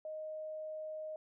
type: tone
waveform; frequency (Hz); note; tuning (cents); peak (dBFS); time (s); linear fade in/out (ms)
sine; 622.3; D#5; 0; -40; 0.05-1.16; 2
effects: none